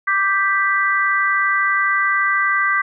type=chord; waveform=sine; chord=G major; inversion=second; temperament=equal; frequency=1174.7 / 1568 / 1975.5 Hz; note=D6 / G6 / B6; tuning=0 / 0 / 0 cents; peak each=-19 dBFS; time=0.07-2.82 s; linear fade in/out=10 ms; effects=none